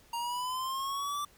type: linear sweep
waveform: square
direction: up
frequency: 932.3 to 1174.7 Hz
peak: -33 dBFS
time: 0.13-1.25 s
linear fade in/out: 5 ms
effects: pink hiss -61 dBFS RMS until 1.37 s